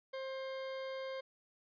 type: tone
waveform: 40% pulse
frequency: 530 Hz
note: C5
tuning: 22 cents sharp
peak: -39 dBFS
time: 0.13-1.21 s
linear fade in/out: 10 ms
effects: resampled to 11025 Hz